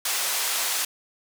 white band-pass noise, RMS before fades -26 dBFS, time 0.05-0.85 s, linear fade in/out 5 ms, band 610 to 12000 Hz, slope 12 dB/octave, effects none

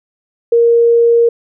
sine tone, 467.8 Hz, A#4, 6 cents sharp, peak -6 dBFS, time 0.52-1.29 s, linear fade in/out 5 ms, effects none

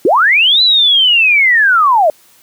sine linear two-way sweep, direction up then down, 292.4 to 4042 to 585 Hz, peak -6 dBFS, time 0.05-2.1 s, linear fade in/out 2 ms, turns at 0.62 s, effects white hiss -47 dBFS RMS until 2.42 s + high-pass 80 Hz 12 dB/octave

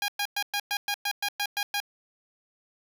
10% pulse tone bursts, 815 Hz, G#5, 33 cents flat, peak -18 dBFS, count 11, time 0.02-1.802 s, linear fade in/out 2 ms, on 62 ms, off 110 ms, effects none

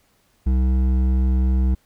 triangle tone with hard clipping, 64.1 Hz, C2, 35 cents flat, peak -17 dBFS, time 0.46-1.75 s, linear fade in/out 10 ms, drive 13 dB, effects pink hiss -62 dBFS RMS until 1.85 s

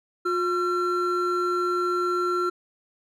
triangle tone pair together, 357.3 / 1358 Hz, F4 / F6, +40 / -49 cents, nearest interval octave + major seventh, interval 2311 cents, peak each -23 dBFS, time 0.25-2.5 s, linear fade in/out 10 ms, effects none

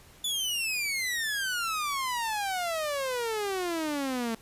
sawtooth exponential sweep, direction down, 3500 to 221.9 Hz, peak -25 dBFS, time 0.24-4.35 s, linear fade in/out 5 ms, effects pink hiss -55 dBFS RMS until 4.41 s + resampled to 32000 Hz

